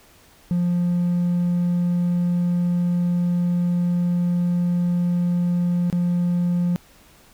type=tone with dropouts; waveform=triangle; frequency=175.4 Hz; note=F3; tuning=8 cents sharp; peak=-15 dBFS; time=0.51-6.76 s; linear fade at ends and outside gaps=0 ms; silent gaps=5.9-5.927 s; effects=tanh soft clip ceiling -12 dBFS + pink hiss -52 dBFS RMS until 7.33 s